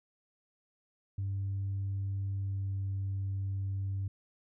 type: tone with pitch glide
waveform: sine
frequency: 98.1 to 97.42 Hz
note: G2 to G2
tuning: +2 to -10 cents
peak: -30 dBFS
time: 1.18-4.08 s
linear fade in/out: 5 ms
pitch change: -12 cents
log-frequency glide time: 2.37-2.73 s
effects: tanh soft clip ceiling -29 dBFS